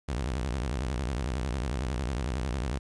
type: tone with vibrato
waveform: sawtooth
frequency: 63.6 Hz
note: C2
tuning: 48 cents flat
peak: -25 dBFS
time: 0.08-2.79 s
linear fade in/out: 10 ms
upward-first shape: sine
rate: 11 Hz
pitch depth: 260 cents each way
effects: resampled to 22050 Hz + 10-bit